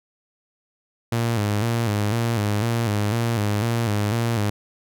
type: tone with vibrato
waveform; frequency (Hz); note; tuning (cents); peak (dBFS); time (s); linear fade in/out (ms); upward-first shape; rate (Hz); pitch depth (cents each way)
sawtooth; 110; A2; 0; -16; 1.12-4.5; 5; square; 2; 100
effects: none